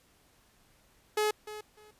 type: tone with echo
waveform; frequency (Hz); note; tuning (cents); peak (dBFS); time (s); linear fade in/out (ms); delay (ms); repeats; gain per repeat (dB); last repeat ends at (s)
sawtooth; 424.6; G#4; +38; -22; 1.17-1.31; 5; 300; 2; -14; 1.91
effects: pink hiss -65 dBFS RMS until 1.99 s + resampled to 32000 Hz